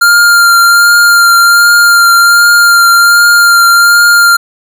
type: tone with vibrato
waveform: square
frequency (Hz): 1396.9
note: F6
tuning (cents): 0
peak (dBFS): -3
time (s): 0.01-4.37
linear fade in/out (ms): 10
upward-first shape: triangle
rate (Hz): 1.3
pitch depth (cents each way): 17
effects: none